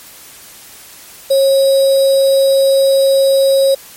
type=tone with sample-and-hold; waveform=sine; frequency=543 Hz; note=C#5; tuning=36 cents flat; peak=-7 dBFS; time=1.3-3.75 s; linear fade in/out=10 ms; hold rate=4410 Hz; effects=white hiss -37 dBFS RMS until 3.96 s + MP3 64 kbps